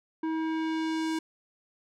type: tone with low-pass filter sweep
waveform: square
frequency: 320 Hz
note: D#4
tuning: 49 cents sharp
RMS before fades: -30 dBFS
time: 0.23-1.19 s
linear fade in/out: 5 ms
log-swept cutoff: 1300 to 9300 Hz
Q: 0.77
effects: none